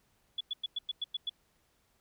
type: tone bursts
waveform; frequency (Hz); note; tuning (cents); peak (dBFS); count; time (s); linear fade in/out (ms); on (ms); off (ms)
sine; 3418; G#7; +49; -31; 8; 0.38-1.296; 5; 27; 100
effects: pink hiss -72 dBFS RMS until 2 s